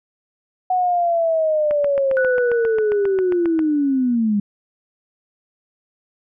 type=linear sweep; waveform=sine; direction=down; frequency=742 to 200 Hz; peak=-15 dBFS; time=0.7-4.4 s; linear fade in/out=5 ms
type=click train; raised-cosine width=0.5 ms; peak=-15 dBFS; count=15; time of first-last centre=1.71-3.592 s; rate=7.44 Hz
type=tone with exponential decay; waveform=sine; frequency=1480 Hz; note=F#6; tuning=in tune; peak=-19 dBFS; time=2.17-4.15 s; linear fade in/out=0 ms; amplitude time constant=430 ms
effects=none

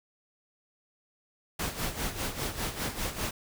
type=noise with tremolo; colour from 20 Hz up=pink; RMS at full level=-31 dBFS; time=1.59-3.31 s; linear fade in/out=5 ms; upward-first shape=sine; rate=5 Hz; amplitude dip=70%; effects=none

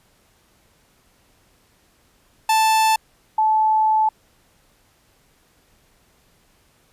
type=tone pair in turn; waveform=45% pulse / sine; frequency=880 / 869.4 Hz; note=A5 / A5; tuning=0 / -21 cents; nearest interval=unison; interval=21 cents; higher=first; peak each=-14 dBFS; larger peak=neither; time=2.49-2.96 / 3.38-4.09 s; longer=second; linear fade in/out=5 ms; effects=pink hiss -59 dBFS RMS until 6.92 s + resampled to 32000 Hz

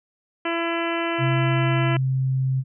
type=harmonic tone; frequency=335.6 Hz; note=E4; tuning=31 cents sharp; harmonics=1 / 2 / 3 / 4 / 5 / 6 / 7 / 8 / 9; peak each=-26 / -29 / -31 / -32 / -33 / -34 / -34 / -35 / -36 dBFS; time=0.45-1.97 s; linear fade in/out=5 ms
type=tone; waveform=sine; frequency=131.8 Hz; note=C3; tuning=13 cents sharp; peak=-19 dBFS; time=1.18-2.64 s; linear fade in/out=50 ms
effects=none

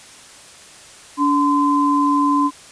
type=tone pair together; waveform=sine; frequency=287.4 / 1027 Hz; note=D4 / C6; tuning=-37 / -33 cents; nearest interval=octave + minor seventh; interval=2204 cents; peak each=-16 dBFS; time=1.17-2.51 s; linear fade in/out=50 ms; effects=white hiss -42 dBFS RMS until 2.71 s + resampled to 22050 Hz

